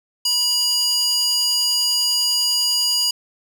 square tone with high-pass filter, 970 Hz, B5, 31 cents flat, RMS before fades -19 dBFS, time 0.25-3.11 s, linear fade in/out 5 ms, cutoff 4200 Hz, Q 5.1, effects none

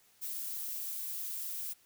violet noise, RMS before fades -39 dBFS, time 0.21-1.74 s, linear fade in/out 20 ms, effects white hiss -66 dBFS RMS until 1.85 s

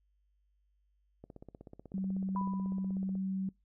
click train, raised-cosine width 2 ms, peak -35 dBFS, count 32, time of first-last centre 1.24-3.154 s, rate 16.2 Hz
sine tone, 190.9 Hz, G3, 46 cents flat, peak -32 dBFS, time 1.94-3.49 s, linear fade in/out 2 ms
sine tone with exponential decay, 990 Hz, B5, 4 cents sharp, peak -33 dBFS, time 2.36-2.96 s, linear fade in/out 1 ms, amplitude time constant 130 ms
effects noise-tail reverb RT60 0.2 s tail -25 dB re dry + added 50 Hz sine -70 dBFS peak until 3.64 s

